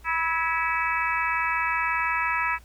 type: harmonic tone with a mistuned harmonic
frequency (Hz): 325.6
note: E4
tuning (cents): -21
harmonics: 3 / 4 / 5 / 6 / 7 / 8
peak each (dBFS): -28 / -29 / -30 / -31 / -31 / -32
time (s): 0.04-2.59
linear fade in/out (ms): 50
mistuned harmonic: 5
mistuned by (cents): +40
effects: added 60 Hz sine -47 dBFS peak until 2.64 s + pink hiss -57 dBFS RMS until 2.64 s